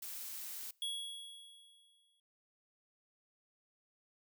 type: noise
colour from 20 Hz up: blue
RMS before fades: -45 dBFS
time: 0.02-0.71 s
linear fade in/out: 5 ms
type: tone with exponential decay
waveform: square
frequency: 3340 Hz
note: G#7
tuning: 9 cents sharp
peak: -36 dBFS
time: 0.82-2.2 s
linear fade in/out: 2 ms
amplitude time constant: 300 ms
effects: noise-tail reverb RT60 0.6 s tail -25 dB re dry